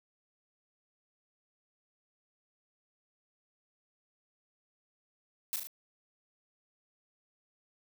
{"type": "noise with echo", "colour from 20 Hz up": "blue", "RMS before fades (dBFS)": -33, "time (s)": [5.53, 5.56], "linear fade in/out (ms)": 0, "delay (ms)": 37, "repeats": 3, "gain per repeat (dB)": -4, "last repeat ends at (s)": 5.671, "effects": []}